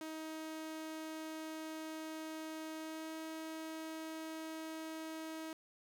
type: tone with pitch glide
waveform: sawtooth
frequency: 316.1 to 318.9 Hz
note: D#4 to D#4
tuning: +27 to +43 cents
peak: -39 dBFS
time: 0.01-5.53 s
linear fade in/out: 2 ms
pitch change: +16 cents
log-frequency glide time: 2.77-3.16 s
effects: 11-bit